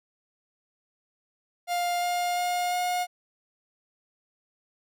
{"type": "tone with pitch steps", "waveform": "45% pulse", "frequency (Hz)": [703, 707.9, 712.8, 717.8], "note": ["F5", "F5", "F5", "F5"], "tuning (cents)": [11, 23, 35, 47], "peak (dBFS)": -25, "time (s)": [1.67, 3.07], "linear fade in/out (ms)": 50, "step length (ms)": 350, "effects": []}